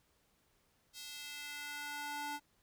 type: tone with high-pass filter sweep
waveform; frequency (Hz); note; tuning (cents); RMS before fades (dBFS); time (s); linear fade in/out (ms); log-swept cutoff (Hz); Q
square; 291.9; D4; -10; -44; 0.93-2.4; 50; 4200 to 660; 1.3
effects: pink hiss -74 dBFS RMS until 2.62 s